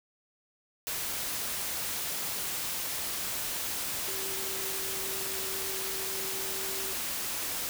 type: tone in noise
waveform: sine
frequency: 384.6 Hz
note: G4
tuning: 33 cents flat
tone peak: -42 dBFS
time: 4.08-6.93 s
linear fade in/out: 0 ms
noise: white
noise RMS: -34 dBFS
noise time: 0.87-7.69 s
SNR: -11 dB
effects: none